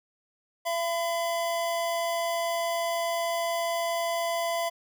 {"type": "tone pair together", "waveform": "square", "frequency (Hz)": [676.2, 1009], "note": ["E5", "B5"], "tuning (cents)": [44, 37], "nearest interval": "perfect fifth", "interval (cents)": 693, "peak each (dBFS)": [-28, -34], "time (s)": [0.65, 4.7], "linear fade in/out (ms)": 20, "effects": []}